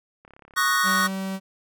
click train, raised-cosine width 0.5 ms, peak -33 dBFS, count 19, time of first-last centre 0.25-0.767 s, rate 34.8 Hz
square chord, D# minor seventh, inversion third, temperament equal, 1108.7 / 1244.5 / 1480 / 1864.7 Hz, C#6 / D#6 / F#6 / A#6, 0 / 0 / 0 / 0 cents, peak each -25 / -27 / -25 / -26 dBFS, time 0.56-1.08 s, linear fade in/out 20 ms
45% pulse tone, 191.8 Hz, G3, 37 cents flat, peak -27 dBFS, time 0.83-1.4 s, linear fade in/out 50 ms
effects none

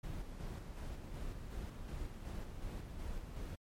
brown noise with tremolo, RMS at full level -43 dBFS, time 0.03-3.56 s, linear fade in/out 10 ms, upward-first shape square, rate 2.7 Hz, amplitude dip 35%, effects MP3 64 kbps

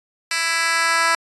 10% pulse tone with high-pass filter sweep, 331.2 Hz, E4, 8 cents sharp, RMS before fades -19 dBFS, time 0.31-1.15 s, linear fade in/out 2 ms, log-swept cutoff 2400 to 1100 Hz, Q 1.1, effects resampled to 24000 Hz

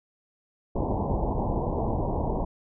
pink low-pass noise, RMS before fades -27 dBFS, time 0.75-2.45 s, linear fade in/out 10 ms, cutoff 1000 Hz, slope 96 dB/octave, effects none

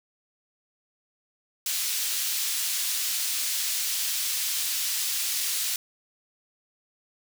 pink high-pass noise, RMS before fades -28 dBFS, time 1.66-5.76 s, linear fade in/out 2 ms, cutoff 3700 Hz, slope 12 dB/octave, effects none

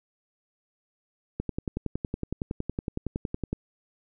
click train, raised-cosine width 3 ms, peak -16 dBFS, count 24, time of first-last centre 1.4-3.53 s, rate 10.8 Hz, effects none

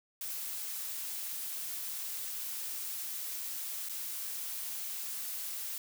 blue noise with dropouts, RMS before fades -39 dBFS, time 0.21-5.78 s, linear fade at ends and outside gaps 2 ms, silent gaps 3.888-3.894 s, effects none

